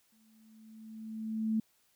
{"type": "tone with exponential growth", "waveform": "sine", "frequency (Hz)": 220, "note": "A3", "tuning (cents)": 0, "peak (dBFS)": -26, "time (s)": [0.12, 1.6], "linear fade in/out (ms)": 5, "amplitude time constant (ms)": 320, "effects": ["white hiss -71 dBFS RMS until 1.95 s"]}